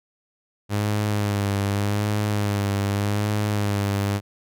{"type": "tone with vibrato", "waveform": "sawtooth", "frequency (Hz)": 102.4, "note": "G#2", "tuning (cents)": -24, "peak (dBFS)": -17, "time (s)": [0.69, 4.21], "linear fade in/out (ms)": 50, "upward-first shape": "sine", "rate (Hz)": 0.84, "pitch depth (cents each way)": 43, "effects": []}